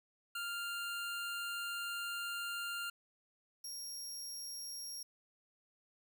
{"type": "tone pair in turn", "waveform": "25% pulse", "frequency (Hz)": [1397, 5588], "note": ["F6", "F8"], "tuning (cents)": [0, 0], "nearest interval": "2 octaves", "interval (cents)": 2400, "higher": "second", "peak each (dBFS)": [-35, -38], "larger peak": "first", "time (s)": [[0.35, 2.9], [3.64, 5.03]], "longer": "first", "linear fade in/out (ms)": 5, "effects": ["11-bit"]}